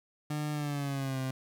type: tone with pitch glide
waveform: 30% pulse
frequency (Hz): 150 to 131.34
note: D3 to C3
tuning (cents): +37 to +7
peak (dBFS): -29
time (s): 0.3-1.31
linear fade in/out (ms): 5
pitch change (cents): -230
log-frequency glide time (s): 0.53-1.2
effects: none